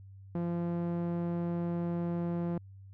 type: tone with low-pass filter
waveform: sawtooth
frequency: 171.9 Hz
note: F3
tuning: 27 cents flat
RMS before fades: -33 dBFS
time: 0.35-2.58 s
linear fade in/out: 2 ms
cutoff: 800 Hz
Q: 0.51
effects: added 97 Hz sine -48 dBFS peak until 2.93 s